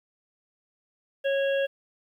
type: harmonic tone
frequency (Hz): 550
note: C#5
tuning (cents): -14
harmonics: 1 / 3 / 5 / 6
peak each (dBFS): -23 / -33 / -37 / -39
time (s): 1.24-1.67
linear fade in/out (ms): 20
effects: 10-bit